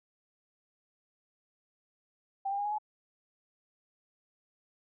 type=tone with pitch steps; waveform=sine; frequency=784 / 800 / 816.3 / 833 / 850 Hz; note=G5 / G5 / G#5 / G#5 / G#5; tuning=0 / +35 / -30 / +5 / +40 cents; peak=-30 dBFS; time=2.45-2.785 s; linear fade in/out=10 ms; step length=67 ms; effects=none